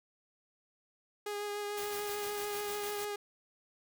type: tone with vibrato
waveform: sawtooth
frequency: 412.2 Hz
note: G#4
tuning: 13 cents flat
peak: -32 dBFS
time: 1.26-3.16 s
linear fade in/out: 5 ms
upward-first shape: triangle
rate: 6.8 Hz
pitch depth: 18 cents each way
type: noise with tremolo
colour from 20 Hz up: white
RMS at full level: -43 dBFS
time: 1.77-3.05 s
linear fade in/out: 5 ms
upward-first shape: square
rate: 6.6 Hz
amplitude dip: 35%
effects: none